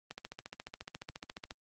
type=click train; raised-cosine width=0.2 ms; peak=-24 dBFS; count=21; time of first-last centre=0.11-1.509 s; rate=14.3 Hz; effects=high-pass 80 Hz 12 dB/octave + Opus 32 kbps